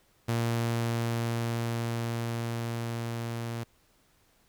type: tone with level ramp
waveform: sawtooth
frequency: 116.54 Hz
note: A#2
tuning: in tune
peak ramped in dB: -22 to -29 dBFS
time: 0.28-3.64 s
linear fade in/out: 10 ms
effects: pink hiss -66 dBFS RMS until 4.48 s